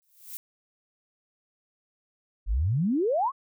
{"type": "noise with exponential growth", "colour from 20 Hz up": "violet", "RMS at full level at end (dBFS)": -35, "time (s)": [0.02, 0.37], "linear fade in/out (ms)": 0, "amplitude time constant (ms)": 75}
{"type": "exponential sweep", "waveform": "sine", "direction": "up", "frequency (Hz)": [43.03, 1159], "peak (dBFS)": -22, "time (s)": [2.46, 3.32], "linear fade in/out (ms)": 50}
{"effects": []}